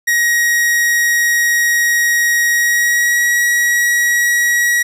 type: tone with pitch glide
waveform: 45% pulse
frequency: 1893 to 1912.8 Hz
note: A#6 to A#6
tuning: +26 to +44 cents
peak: -11 dBFS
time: 0.07-4.83 s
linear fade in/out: 10 ms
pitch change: +18 cents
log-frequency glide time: 2.49-3.24 s
effects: none